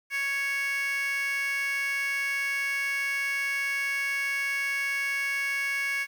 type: tone with high-pass filter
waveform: 15% pulse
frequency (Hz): 554.4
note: C#5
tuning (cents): 0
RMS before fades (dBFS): -29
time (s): 0.1-6.07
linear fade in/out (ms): 50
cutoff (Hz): 2000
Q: 7.9
effects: 10-bit